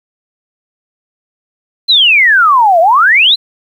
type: exponential two-way sweep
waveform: sine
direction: down then up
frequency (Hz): 4186 to 640 to 4186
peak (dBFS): -4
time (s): 1.88-3.36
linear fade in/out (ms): 20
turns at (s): 2.8
effects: 7-bit